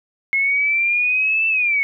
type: exponential two-way sweep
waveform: sine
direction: up then down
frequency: 2166 to 2664 to 2190 Hz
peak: -15 dBFS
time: 0.33-1.83 s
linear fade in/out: 0 ms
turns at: 1.48 s
effects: none